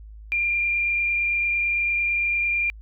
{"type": "tone with frequency modulation", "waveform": "sine", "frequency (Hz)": 2394, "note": "D7", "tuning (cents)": 33, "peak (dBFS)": -20, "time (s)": [0.32, 2.7], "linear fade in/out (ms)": 0, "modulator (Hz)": 28.9, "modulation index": 0.98, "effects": ["added 53 Hz sine -39 dBFS peak until 2.81 s"]}